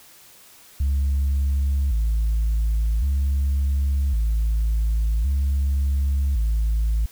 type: tone with vibrato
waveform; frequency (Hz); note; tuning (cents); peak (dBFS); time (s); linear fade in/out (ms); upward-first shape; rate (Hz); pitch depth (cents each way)
sine; 61.6; B1; -4; -16; 0.8-7.06; 5; square; 0.45; 200
effects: tanh soft clip ceiling -16 dBFS + white hiss -49 dBFS RMS until 7.11 s